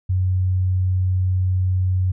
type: tone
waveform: sine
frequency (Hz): 92.5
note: F#2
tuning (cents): 0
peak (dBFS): -16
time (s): 0.09-2.12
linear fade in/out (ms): 10
effects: none